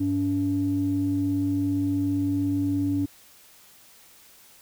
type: tone pair together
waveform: sine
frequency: 100.9 / 285.4 Hz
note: G#2 / D4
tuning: -49 / -49 cents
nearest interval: octave + tritone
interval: 1800 cents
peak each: -28 / -22 dBFS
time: 0-3.06 s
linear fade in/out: 10 ms
effects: tanh soft clip ceiling -15 dBFS + white hiss -53 dBFS RMS until 4.61 s